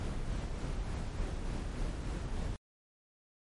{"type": "noise with tremolo", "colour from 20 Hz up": "brown", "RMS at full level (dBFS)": -35, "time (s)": [0, 2.56], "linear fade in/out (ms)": 0, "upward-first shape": "sine", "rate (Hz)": 3.4, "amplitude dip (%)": 30, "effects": ["MP3 48 kbps"]}